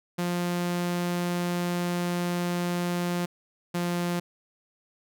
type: tone pair in turn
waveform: sawtooth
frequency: 175.6 / 174.68 Hz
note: F3 / F3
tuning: +10 / +1 cents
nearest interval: unison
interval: 9 cents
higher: first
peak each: -22 dBFS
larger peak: neither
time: 0.18-3.26 / 3.74-4.2 s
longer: first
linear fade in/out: 10 ms
effects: none